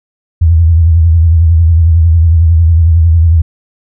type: tone with vibrato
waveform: sine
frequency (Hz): 82.41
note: E2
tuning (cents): 0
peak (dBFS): -3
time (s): 0.41-3.42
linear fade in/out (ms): 10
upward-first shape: triangle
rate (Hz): 11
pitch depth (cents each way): 100
effects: none